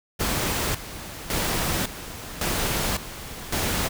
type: noise with tremolo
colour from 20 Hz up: pink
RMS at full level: -25 dBFS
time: 0.19-3.89 s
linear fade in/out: 20 ms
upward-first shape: square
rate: 0.9 Hz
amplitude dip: 75%
effects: none